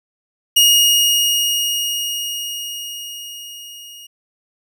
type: tone with level ramp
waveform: sawtooth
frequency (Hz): 2868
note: F7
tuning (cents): +45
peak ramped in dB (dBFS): -5 to -33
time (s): 0.56-4.07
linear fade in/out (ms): 10
effects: none